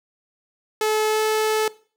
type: tone with pitch glide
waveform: sawtooth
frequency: 431.4 to 433.9 Hz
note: A4 to A4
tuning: -34 to -24 cents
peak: -15 dBFS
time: 0.81-1.68 s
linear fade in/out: 2 ms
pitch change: +10 cents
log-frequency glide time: 1.09-1.2 s
effects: noise-tail reverb RT60 0.4 s tail -19 dB re dry